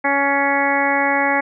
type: harmonic tone with a mistuned harmonic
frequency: 280 Hz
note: C#4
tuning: 18 cents sharp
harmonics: 1 / 2 / 3 / 4 / 5 / 6 / 7 / 8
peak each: -24 / -23 / -20 / -26 / -28 / -23 / -22 / -24 dBFS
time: 0.04-1.41 s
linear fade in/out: 10 ms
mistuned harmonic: 8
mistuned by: -26 cents
effects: none